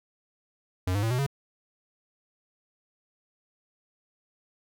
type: tone with pitch steps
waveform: square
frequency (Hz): 91.7 / 101.75 / 112.9 / 125.27 / 138.99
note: F#2 / G#2 / A2 / B2 / C#3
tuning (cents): -15 / -35 / +45 / +25 / +5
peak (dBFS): -25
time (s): 0.87-1.265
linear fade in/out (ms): 5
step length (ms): 79
effects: none